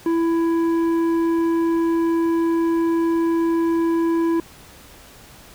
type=tone with tanh clipping; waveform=sine; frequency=332.2 Hz; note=E4; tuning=13 cents sharp; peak=-18 dBFS; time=0.06-4.4 s; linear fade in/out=2 ms; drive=9 dB; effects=pink hiss -45 dBFS RMS until 5.54 s